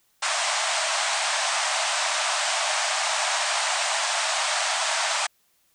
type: band-pass noise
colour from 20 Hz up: pink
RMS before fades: -25 dBFS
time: 0.22-5.27 s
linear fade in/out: 10 ms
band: 610 to 9100 Hz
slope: 96 dB/octave
effects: white hiss -66 dBFS RMS until 5.74 s